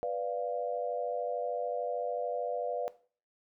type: chord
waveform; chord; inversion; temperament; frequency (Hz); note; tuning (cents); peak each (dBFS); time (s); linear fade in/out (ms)
sine; B diminished; none; equal; 493.9 / 587.3 / 698.5; B4 / D5 / F5; 0 / 0 / 0; -34 / -35 / -36; 0.03-2.88; 0
effects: noise-tail reverb RT60 0.4 s tail -17 dB re dry